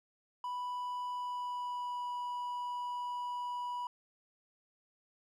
triangle tone with pitch glide, 987.8 to 978.7 Hz, B5 to B5, 0 to -16 cents, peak -34 dBFS, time 0.44-3.87 s, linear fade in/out 2 ms, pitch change -16 cents, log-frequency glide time 1.09-2.1 s, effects none

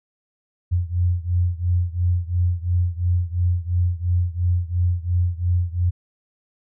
sine beating tone pair, 87.31 / 90.21 Hz, F2 / F#2, 0 / -43 cents, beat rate 2.9 Hz, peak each -20 / -22 dBFS, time 0.71-5.91 s, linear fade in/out 20 ms, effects none

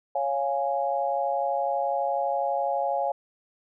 sine chord, Db major, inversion none, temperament equal, 554.4 / 698.5 / 830.6 Hz, Db5 / F5 / Ab5, 0 / 0 / 0 cents, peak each -28 dBFS, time 0.15-3.12 s, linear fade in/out 5 ms, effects none

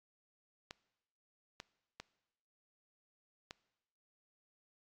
clicks, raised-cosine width 0.2 ms, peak -27 dBFS, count 4, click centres 0.709 / 1.601 / 2 / 3.509 s, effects noise-tail reverb RT60 1.0 s tail -21 dB re dry + AAC 64 kbps

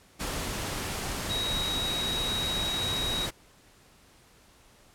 sine tone in noise, 3816 Hz, A#7, 40 cents sharp, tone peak -29 dBFS, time 1.29-3.27 s, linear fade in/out 20 ms, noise pink, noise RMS -33 dBFS, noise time 0.19-3.31 s, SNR +1 dB, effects pink hiss -58 dBFS RMS until 4.94 s + low-pass 12000 Hz 12 dB/octave

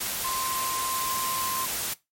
sine tone in noise, 1046.5 Hz, C6, in tune, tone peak -29 dBFS, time 0.24-1.66 s, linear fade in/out 10 ms, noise white, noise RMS -30 dBFS, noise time 0-1.94 s, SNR -2 dB, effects noise-tail reverb RT60 0.2 s tail -19 dB re dry + MP3 64 kbps

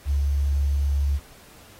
sine tone with quantisation, 70.6 Hz, C#2, 32 cents sharp, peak -19 dBFS, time 0.05-1.2 s, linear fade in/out 50 ms, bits 8, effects pink hiss -50 dBFS RMS until 1.79 s + AAC 48 kbps

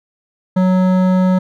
sine tone with hard clipping, 185 Hz, F#3, in tune, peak -12 dBFS, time 0.56-1.39 s, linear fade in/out 10 ms, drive 13 dB, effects none

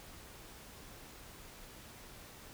silence, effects pink hiss -53 dBFS RMS until 2.53 s

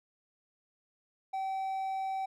triangle tone, 769 Hz, G5, 33 cents flat, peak -30 dBFS, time 1.33-2.26 s, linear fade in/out 10 ms, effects none

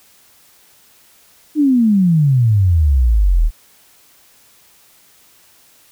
sine exponential sweep, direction down, 311.1 to 36.69 Hz, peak -9 dBFS, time 1.55-3.51 s, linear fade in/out 50 ms, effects white hiss -50 dBFS RMS until 5.91 s

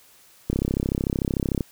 click train, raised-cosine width 3 ms, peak -10 dBFS, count 38, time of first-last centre 0.5-1.608 s, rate 33.4 Hz, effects white hiss -54 dBFS RMS until 1.71 s

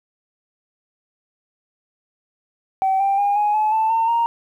sine tone with pitch steps, 767 / 788.6 / 810.7 / 833.5 / 857 / 881.1 / 905.8 / 931.3 Hz, G5 / G5 / G#5 / G#5 / A5 / A5 / A#5 / A#5, -38 / +10 / -42 / +6 / -46 / +2 / -50 / -2 cents, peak -14 dBFS, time 2.82-4.26 s, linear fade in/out 0 ms, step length 180 ms, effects tanh soft clip ceiling -12 dBFS + 9-bit

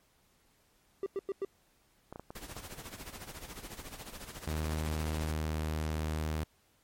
triangle tone bursts, 392 Hz, G4, in tune, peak -29 dBFS, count 4, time 1.03-1.449 s, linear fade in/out 2 ms, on 32 ms, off 97 ms
clicks, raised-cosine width 1 ms, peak -29 dBFS, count 5, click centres 2.126 / 2.159 / 2.196 / 2.305 / 2.566 s
pink noise with tremolo, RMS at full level -43 dBFS, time 2.35-5.32 s, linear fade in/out 5 ms, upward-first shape sine, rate 14 Hz, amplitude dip 70%
sawtooth tone, 77.78 Hz, D#2, in tune, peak -28 dBFS, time 4.47-6.44 s, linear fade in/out 5 ms
effects pink hiss -69 dBFS RMS until 6.83 s + MP3 64 kbps

